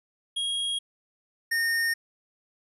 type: tone pair in turn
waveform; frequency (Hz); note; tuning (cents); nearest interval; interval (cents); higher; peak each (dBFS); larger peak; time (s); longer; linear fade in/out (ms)
square; 3279 / 1835; G#7 / A#6; -23 / -28; minor seventh; 1005; first; -27 / -24; second; 0.36-0.79 / 1.51-1.94; neither; 10
effects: resampled to 32000 Hz + 11-bit